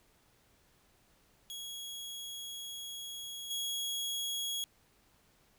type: tone with level steps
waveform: sawtooth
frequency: 3322 Hz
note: G#7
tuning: in tune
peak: -38 / -31 dBFS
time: 1.5-4.64 s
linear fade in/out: 0 ms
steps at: 3.5 s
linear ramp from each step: 10 ms
effects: pink hiss -68 dBFS RMS until 5.58 s